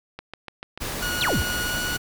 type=click train; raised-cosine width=0.3 ms; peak=-19 dBFS; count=7; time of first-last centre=0.19-1.068 s; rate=6.83 Hz
type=noise; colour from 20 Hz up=pink; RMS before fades=-30 dBFS; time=0.8-1.98 s; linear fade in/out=20 ms
type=tone with pitch glide; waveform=sawtooth; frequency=1451 to 1461.1 Hz; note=F#6 to F#6; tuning=-34 to -22 cents; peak=-23 dBFS; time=1.02-1.97 s; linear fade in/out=5 ms; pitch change=+12 cents; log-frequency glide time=1.63-1.81 s
type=exponential sweep; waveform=sine; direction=down; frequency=4435 to 54.7 Hz; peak=-21 dBFS; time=1.21-1.42 s; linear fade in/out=0 ms
effects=none